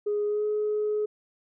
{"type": "tone with pitch glide", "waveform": "sine", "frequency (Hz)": [415.3, 422.6], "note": ["G#4", "G#4"], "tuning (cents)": [0, 30], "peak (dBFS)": -23, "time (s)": [0.06, 1.06], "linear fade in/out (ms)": 10, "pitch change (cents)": 30, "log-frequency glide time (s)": [0.26, 0.45], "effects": ["tanh soft clip ceiling -20 dBFS"]}